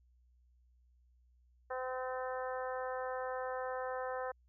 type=harmonic tone; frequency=256.5 Hz; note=C4; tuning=34 cents flat; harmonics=2 / 3 / 4 / 5 / 6 / 7; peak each=-39 / -43 / -45 / -47 / -49 / -50 dBFS; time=1.7-4.32 s; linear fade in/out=10 ms; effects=added 61 Hz sine -65 dBFS peak until 4.48 s